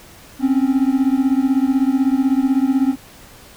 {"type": "beating tone pair", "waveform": "triangle", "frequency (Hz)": [260.4, 276.4], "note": ["C4", "C#4"], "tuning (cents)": [-8, -5], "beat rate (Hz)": 16, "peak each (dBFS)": [-14, -15], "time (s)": [0.39, 2.96], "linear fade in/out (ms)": 50, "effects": ["pink hiss -43 dBFS RMS until 3.56 s"]}